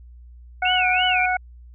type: harmonic tone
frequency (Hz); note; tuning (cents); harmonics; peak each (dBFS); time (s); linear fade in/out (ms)
735; F#5; -12; 1 / 2 / 3; -21 / -24 / -26; 0.62-1.37; 5
type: tone with vibrato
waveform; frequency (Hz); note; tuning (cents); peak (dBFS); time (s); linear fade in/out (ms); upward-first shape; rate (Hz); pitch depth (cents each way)
sine; 2648; E7; +7; -20; 0.65-1.26; 5; sine; 3.1; 210
effects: added 60 Hz sine -41 dBFS peak until 1.74 s